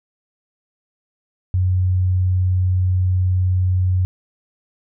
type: tone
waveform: sine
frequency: 91.9 Hz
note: F#2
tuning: 11 cents flat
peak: -14 dBFS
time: 1.54-4.05 s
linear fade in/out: 0 ms
effects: none